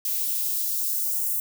violet noise with high-pass filter sweep, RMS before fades -26 dBFS, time 0.05-1.4 s, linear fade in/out 2 ms, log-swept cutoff 2200 to 8600 Hz, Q 1, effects none

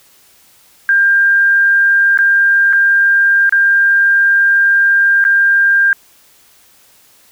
sine tone with dropouts, 1597 Hz, G6, 32 cents sharp, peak -7 dBFS, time 0.89-5.93 s, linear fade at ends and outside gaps 1 ms, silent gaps 2.175-2.188 / 2.728-2.732 / 3.494-3.524 / 5.241-5.25 s, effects white hiss -48 dBFS RMS until 7.31 s

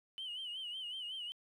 sine tone with vibrato, 3000 Hz, F#7, 23 cents sharp, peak -39 dBFS, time 0.18-1.32 s, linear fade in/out 0 ms, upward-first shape sine, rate 5.4 Hz, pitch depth 91 cents each way, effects tanh soft clip ceiling -37 dBFS + 12-bit

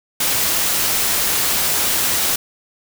white noise, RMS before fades -18 dBFS, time 0.2-2.36 s, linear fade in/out 5 ms, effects none

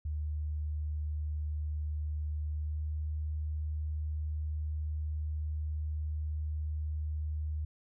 sine tone with pitch glide, 75.6 to 76.39 Hz, D#2 to D#2, -49 to -31 cents, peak -32 dBFS, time 0.05-7.65 s, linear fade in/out 5 ms, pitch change +18 cents, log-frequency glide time 2.51-2.87 s, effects none

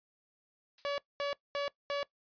violet noise with exponential decay, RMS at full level -42 dBFS, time 0.78-0.98 s, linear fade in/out 1 ms, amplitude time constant 43 ms
sawtooth tone bursts, 569 Hz, C#5, 45 cents sharp, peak -28 dBFS, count 4, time 0.85-2.03 s, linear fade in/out 0 ms, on 130 ms, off 220 ms
effects noise-tail reverb RT60 0.1 s tail -19 dB re dry + resampled to 11025 Hz

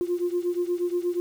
sine beating tone pair, 349.2 / 357.6 Hz, F4 / F4, 0 / +41 cents, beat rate 8.4 Hz, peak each -25 / -27 dBFS, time 0.01-1.2 s, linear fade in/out 0 ms, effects tanh soft clip ceiling -17 dBFS + 8-bit

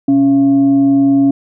sine tone with frequency modulation, 277.2 Hz, C#4, in tune, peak -7 dBFS, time 0.08-1.31 s, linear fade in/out 5 ms, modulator 404 Hz, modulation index 0.27, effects none

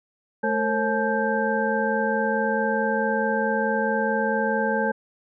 sine tone cluster, 217.7 / 455.4 / 540 / 862 / 1572 Hz, A3 / A#4 / C#5 / A5 / G6, -18 / -40 / -45 / -36 / +4 cents, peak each -27 dBFS, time 0.43-4.92 s, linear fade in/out 10 ms, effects none

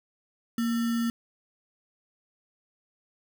sine tone with sample-and-hold, 233.1 Hz, A#3, in tune, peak -24 dBFS, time 0.58-1.1 s, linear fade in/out 2 ms, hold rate 1575 Hz, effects none

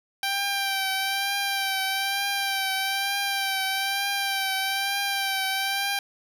10% pulse tone with vibrato, 784 Hz, G5, in tune, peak -16 dBFS, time 0.23-5.99 s, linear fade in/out 2 ms, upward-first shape triangle, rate 1.1 Hz, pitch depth 36 cents each way, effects none

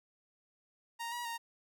sawtooth tone with pitch steps, 931 / 961 / 928 Hz, A#5 / B5 / A#5, -2 / -48 / -8 cents, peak -34 dBFS, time 0.99-1.38 s, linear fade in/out 20 ms, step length 130 ms, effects none

